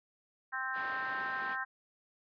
harmonic tone, 261.6 Hz, C4, in tune, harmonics 3 / 4 / 5 / 6 / 7, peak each -44 / -41 / -43 / -37 / -41 dBFS, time 0.52-1.65 s, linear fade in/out 20 ms
white low-pass noise, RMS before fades -47 dBFS, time 0.73-1.57 s, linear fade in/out 50 ms, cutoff 1900 Hz, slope 12 dB/octave
effects high-pass 150 Hz 12 dB/octave + resampled to 11025 Hz

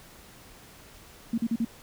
sine tone bursts, 230 Hz, A#3, 23 cents flat, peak -23 dBFS, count 4, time 1.33-1.649 s, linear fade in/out 5 ms, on 49 ms, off 41 ms, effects pink hiss -51 dBFS RMS until 1.82 s

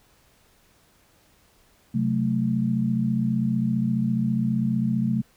sine chord, F# diminished, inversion second, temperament equal, 130.81 / 185 / 220 Hz, C3 / F#3 / A3, 0 / 0 / 0 cents, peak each -26 / -27 / -23 dBFS, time 1.94-5.22 s, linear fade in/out 10 ms, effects pink hiss -60 dBFS RMS until 5.36 s

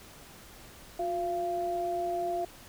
sine tone pair together, 358.6 / 687.2 Hz, F4 / F5, +46 / -28 cents, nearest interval major seventh, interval 1126 cents, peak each -34 / -30 dBFS, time 0.99-2.45 s, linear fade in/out 5 ms, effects pink hiss -51 dBFS RMS until 2.68 s

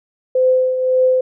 sine tone with tremolo, 513 Hz, C5, 34 cents flat, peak -9 dBFS, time 0.35-1.21 s, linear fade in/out 5 ms, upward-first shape triangle, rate 1.8 Hz, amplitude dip 60%, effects none

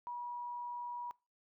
sine tone, 966 Hz, B5, 39 cents flat, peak -39 dBFS, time 0.07-1.11 s, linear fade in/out 0 ms, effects noise-tail reverb RT60 0.3 s tail -23 dB re dry

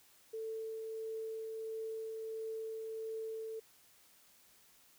sine tone with tremolo, 444 Hz, A4, 16 cents sharp, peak -38 dBFS, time 0.33-3.6 s, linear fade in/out 10 ms, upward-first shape triangle, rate 1.5 Hz, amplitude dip 25%, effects white hiss -65 dBFS RMS until 4.98 s

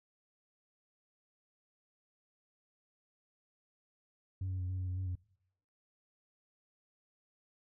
sine tone with pitch steps, 94.1 / 93.1 / 90.8 / 93.1 / 92 / 91.1 / 94 / 90.3 Hz, F#2 / F#2 / F#2 / F#2 / F#2 / F#2 / F#2 / F#2, +30 / +11 / -32 / +11 / -9 / -26 / +28 / -42 cents, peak -32 dBFS, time 4.41-5.154 s, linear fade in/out 5 ms, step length 93 ms, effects noise-tail reverb RT60 0.8 s tail -25 dB re dry + tanh soft clip ceiling -33 dBFS

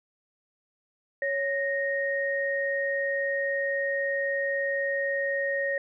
sine tone pair together, 554.4 / 1861.9 Hz, C#5 / A#6, 0 / -3 cents, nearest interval octave + major sixth, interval 2097 cents, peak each -28 dBFS, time 1.22-5.78 s, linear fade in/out 2 ms, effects none

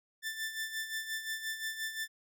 sawtooth tone with tremolo, 1770 Hz, A6, 10 cents sharp, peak -30 dBFS, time 0.22-2.08 s, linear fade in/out 50 ms, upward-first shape sine, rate 5.7 Hz, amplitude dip 65%, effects none

